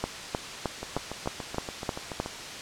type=two click trains; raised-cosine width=1 ms; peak=-20 / -13 dBFS; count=11 / 8; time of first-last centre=0.83-2.261 / 0.04-2.2 s; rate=6.99 / 3.24 Hz; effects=white hiss -38 dBFS RMS until 2.61 s + low-pass 6000 Hz 12 dB/octave